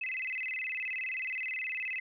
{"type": "tone with vibrato", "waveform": "sine", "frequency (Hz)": 2300, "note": "D7", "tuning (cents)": -37, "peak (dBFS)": -33, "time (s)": [0.01, 2], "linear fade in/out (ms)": 5, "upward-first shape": "square", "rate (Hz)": 19, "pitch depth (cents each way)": 210, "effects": []}